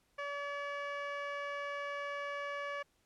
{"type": "tone with low-pass filter", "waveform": "15% pulse", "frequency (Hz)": 571, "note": "D5", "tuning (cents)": -49, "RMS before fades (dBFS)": -40, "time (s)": [0.18, 2.83], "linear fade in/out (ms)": 10, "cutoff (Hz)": 2600, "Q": 0.88, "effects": ["pink hiss -74 dBFS RMS until 3.05 s", "low-pass 12000 Hz 12 dB/octave"]}